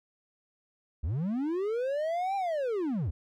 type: linear two-way sweep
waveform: triangle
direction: up then down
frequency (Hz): 61.74 to 802 to 61.74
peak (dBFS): -26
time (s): 1.03-3.11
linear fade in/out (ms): 10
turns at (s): 2.36
effects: none